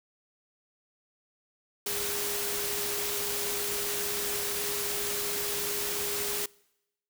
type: tone in noise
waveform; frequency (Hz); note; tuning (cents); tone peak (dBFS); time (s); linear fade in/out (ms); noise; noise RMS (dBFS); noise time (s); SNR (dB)
sine; 410; G#4; -22; -38; 1.86-6.46; 5; white; -32; 1.86-6.46; -9
effects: noise-tail reverb RT60 0.9 s tail -25 dB re dry